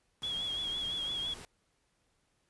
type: noise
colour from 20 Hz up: pink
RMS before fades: -48 dBFS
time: 0.22-1.45 s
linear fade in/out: 0 ms
type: tone with vibrato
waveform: sine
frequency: 3322 Hz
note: G#7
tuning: in tune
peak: -33 dBFS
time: 0.23-1.34 s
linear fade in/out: 5 ms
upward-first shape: triangle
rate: 5.9 Hz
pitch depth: 61 cents each way
effects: pink hiss -75 dBFS RMS until 2.49 s + resampled to 24000 Hz